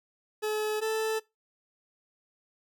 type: tone pair in turn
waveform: 40% pulse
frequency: 427.9 / 439.7 Hz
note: A4 / A4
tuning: -48 / -1 cents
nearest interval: unison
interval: 47 cents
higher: second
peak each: -27 / -26 dBFS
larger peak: second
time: 0.42-0.81 / 0.81-1.2 s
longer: neither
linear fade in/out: 20 ms
effects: noise-tail reverb RT60 0.2 s tail -21 dB re dry